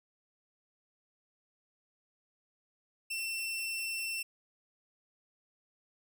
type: tone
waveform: sawtooth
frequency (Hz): 2695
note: E7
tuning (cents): +38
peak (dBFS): -31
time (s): 3.1-4.23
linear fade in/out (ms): 10
effects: none